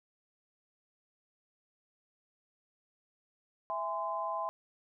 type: chord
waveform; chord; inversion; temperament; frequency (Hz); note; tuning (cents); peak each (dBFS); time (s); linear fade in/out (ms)
sine; E augmented; none; just; 659.3 / 824.1 / 1030.1; E5 / G#5 / B#5; 0 / -14 / -27; -38 / -39 / -35; 3.7-4.49; 0
effects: none